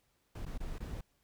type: noise with dropouts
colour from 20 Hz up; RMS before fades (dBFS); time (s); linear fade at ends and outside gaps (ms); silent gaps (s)
brown; -40; 0.35-1.01; 5; 0.453-0.462 / 0.578-0.602 / 0.784-0.803
effects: pink hiss -75 dBFS RMS until 1.23 s